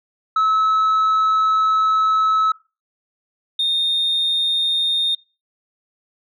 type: tone pair in turn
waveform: sine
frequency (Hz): 1296 / 3666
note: E6 / A#7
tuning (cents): -30 / -30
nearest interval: octave + tritone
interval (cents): 1800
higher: second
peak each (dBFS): -11 / -15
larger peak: first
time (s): 0.36-2.52 / 3.59-5.15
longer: first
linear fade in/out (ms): 5
effects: noise-tail reverb RT60 0.3 s tail -23 dB re dry + tanh soft clip ceiling -13 dBFS